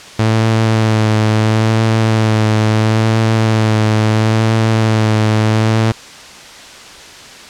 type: tone with vibrato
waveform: sawtooth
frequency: 110 Hz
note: A2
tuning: in tune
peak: -6 dBFS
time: 0.19-5.92 s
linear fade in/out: 5 ms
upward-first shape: sine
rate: 0.74 Hz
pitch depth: 27 cents each way
effects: white hiss -34 dBFS RMS until 7.49 s + low-pass 6000 Hz 12 dB/octave